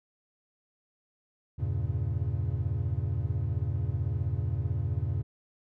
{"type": "chord", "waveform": "triangle", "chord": "E diminished seventh", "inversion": "none", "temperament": "equal", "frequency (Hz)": [82.41, 98, 116.54, 138.59], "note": ["E2", "G2", "Bb2", "Db3"], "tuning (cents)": [0, 0, 0, 0], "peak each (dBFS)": [-31, -30, -31, -33], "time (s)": [1.58, 5.23], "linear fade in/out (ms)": 20, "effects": []}